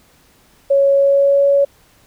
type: tone with pitch glide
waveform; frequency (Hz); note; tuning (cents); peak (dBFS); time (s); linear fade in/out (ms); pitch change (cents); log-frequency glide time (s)
sine; 554.4 to 560.8; C#5 to C#5; 0 to +20; -9; 0.7-1.65; 10; +20; 0.93-1.45
effects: pink hiss -52 dBFS RMS until 2.06 s